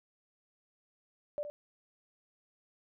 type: tone with echo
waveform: sine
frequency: 587.3 Hz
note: D5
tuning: in tune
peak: -32 dBFS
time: 1.38-1.43 s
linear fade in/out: 0 ms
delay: 70 ms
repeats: 1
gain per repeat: -8 dB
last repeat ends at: 1.5 s
effects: none